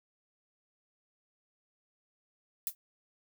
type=noise with exponential decay; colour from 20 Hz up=violet; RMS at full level=-28 dBFS; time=2.67-2.75 s; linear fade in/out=1 ms; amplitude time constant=16 ms; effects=none